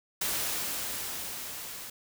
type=noise with level ramp; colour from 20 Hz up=white; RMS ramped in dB=-30 to -42 dBFS; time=0.21-1.9 s; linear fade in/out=5 ms; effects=none